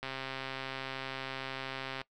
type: click train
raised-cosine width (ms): 0.3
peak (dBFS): -22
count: 265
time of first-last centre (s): 0.03-2.015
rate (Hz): 133
effects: noise-tail reverb RT60 0.1 s tail -21 dB re dry